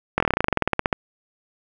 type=slowing click train; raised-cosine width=0.5 ms; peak=-3 dBFS; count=19; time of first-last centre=0.18-0.928 s; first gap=22 ms; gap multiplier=1.07; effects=none